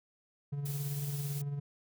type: tone with tremolo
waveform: triangle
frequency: 142.6 Hz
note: C#3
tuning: 49 cents sharp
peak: -30 dBFS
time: 0.52-1.6 s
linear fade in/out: 10 ms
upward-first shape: sine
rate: 18 Hz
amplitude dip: 45%
type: noise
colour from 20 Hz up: blue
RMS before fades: -44 dBFS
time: 0.65-1.42 s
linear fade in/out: 10 ms
effects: none